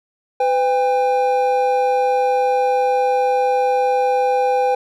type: tone pair together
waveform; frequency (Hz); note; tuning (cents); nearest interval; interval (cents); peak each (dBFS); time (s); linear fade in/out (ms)
triangle; 505 / 802.8; B4 / G5; +39 / +41; minor sixth; 802; -15; 0.4-4.75; 5
effects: none